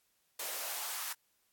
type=noise with high-pass filter sweep; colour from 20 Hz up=white; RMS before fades=-39 dBFS; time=0.39-1.13 s; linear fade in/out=5 ms; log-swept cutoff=500 to 1100 Hz; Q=1.7; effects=white hiss -75 dBFS RMS until 1.52 s + AAC 64 kbps